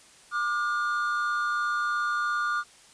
triangle tone pair together, 1191 / 1433.9 Hz, D6 / F6, +24 / +45 cents, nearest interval minor third, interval 321 cents, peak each -26 dBFS, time 0.31-2.64 s, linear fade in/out 50 ms, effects white hiss -54 dBFS RMS until 2.93 s + resampled to 22050 Hz

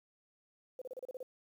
sine tone bursts, 511 Hz, C5, 41 cents flat, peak -40 dBFS, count 8, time 0.79-1.229 s, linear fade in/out 2 ms, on 26 ms, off 33 ms, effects 11-bit

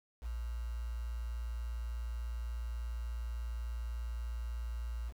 sine tone with quantisation, 58.27 Hz, A#1, in tune, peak -36 dBFS, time 0.21-5.13 s, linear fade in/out 50 ms, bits 9, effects none

